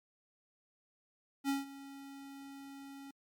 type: tone with ADSR envelope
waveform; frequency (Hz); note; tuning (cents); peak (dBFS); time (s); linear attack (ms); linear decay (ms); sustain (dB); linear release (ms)
square; 276.1; C#4; -7; -30; 1.44-3.11; 50; 160; -18; 5
effects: MP3 96 kbps